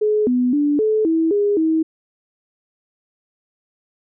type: tone with pitch steps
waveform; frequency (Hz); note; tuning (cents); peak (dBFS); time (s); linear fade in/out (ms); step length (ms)
sine; 424.7 / 248.6 / 291.8 / 432.9 / 324.7 / 409.5 / 319.7; G#4 / B3 / D4 / A4 / E4 / G#4 / D#4; +39 / +12 / -11 / -28 / -26 / -24 / +47; -14; 0.01-1.83; 10; 260
effects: none